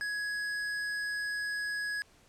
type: tone with tanh clipping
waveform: sine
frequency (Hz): 1672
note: G#6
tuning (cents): +11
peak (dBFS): -34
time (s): 0.01-2.02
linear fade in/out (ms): 0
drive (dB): 15
effects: pink hiss -62 dBFS RMS until 2.28 s + low-pass 10000 Hz 12 dB/octave